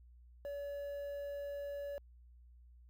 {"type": "tone with quantisation", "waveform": "triangle", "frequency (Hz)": 570, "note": "C#5", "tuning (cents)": 48, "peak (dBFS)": -38, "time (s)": [0.45, 1.98], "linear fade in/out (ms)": 0, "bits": 11, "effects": ["added 60 Hz sine -57 dBFS peak until 2.89 s"]}